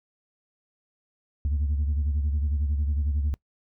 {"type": "beating tone pair", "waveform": "sine", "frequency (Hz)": [72.3, 83.3], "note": ["D2", "E2"], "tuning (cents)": [-27, 19], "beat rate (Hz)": 11, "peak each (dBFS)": [-21, -30], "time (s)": [1.45, 3.34], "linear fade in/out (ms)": 0, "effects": ["noise-tail reverb RT60 0.1 s tail -24 dB re dry", "tanh soft clip ceiling -20 dBFS"]}